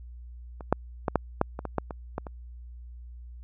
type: clicks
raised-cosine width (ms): 1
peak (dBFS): -26 / -6 / -11 / -7 / -7 / -20 / -18 / -11 / -21 / -16 / -24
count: 11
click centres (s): 0.608 / 0.726 / 1.082 / 1.157 / 1.414 / 1.591 / 1.653 / 1.783 / 1.908 / 2.181 / 2.268
effects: added 60 Hz sine -41 dBFS peak until 3.43 s